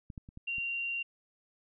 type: clicks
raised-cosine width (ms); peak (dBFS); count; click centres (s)
5; -30 / -29 / -36 / -33 / -37; 5; 0.102 / 0.178 / 0.289 / 0.374 / 0.583
type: tone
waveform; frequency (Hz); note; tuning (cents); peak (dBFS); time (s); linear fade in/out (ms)
sine; 2764; F7; -19; -32; 0.47-1.03; 10
effects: none